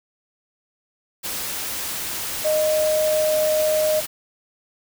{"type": "tone in noise", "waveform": "sine", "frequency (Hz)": 618, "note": "D#5", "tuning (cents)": -12, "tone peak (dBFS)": -17, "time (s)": [2.44, 4.01], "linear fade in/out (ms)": 20, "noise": "white", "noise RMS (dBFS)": -28, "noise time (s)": [1.23, 4.07], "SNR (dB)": 8, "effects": []}